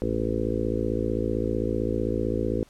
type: harmonic tone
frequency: 55.6 Hz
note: A1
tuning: 19 cents sharp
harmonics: 1 / 2 / 4 / 5 / 6 / 7 / 8 / 9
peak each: -32 / -32 / -32 / -32 / -32 / -32 / -32 / -32 dBFS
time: 0.02-2.63 s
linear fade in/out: 0 ms
effects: pink hiss -58 dBFS RMS until 2.69 s + low-pass 11000 Hz 12 dB/octave